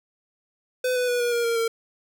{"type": "tone with pitch steps", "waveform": "square", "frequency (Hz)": [505, 496.6, 488.4, 480.2, 472.3, 464.4, 456.7], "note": ["B4", "B4", "B4", "B4", "A#4", "A#4", "A#4"], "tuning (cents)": [39, 9, -19, -49, 23, -7, -36], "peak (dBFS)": -22, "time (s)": [0.84, 1.68], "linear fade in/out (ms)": 5, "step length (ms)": 120, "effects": []}